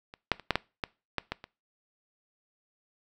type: clicks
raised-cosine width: 0.3 ms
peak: -28 / -6 / -29 / -8 / -9 / -14 / -12 / -15 / -26 dBFS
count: 9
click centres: 0.139 / 0.317 / 0.397 / 0.507 / 0.556 / 0.838 / 1.183 / 1.32 / 1.441 s
effects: noise-tail reverb RT60 0.3 s tail -22 dB re dry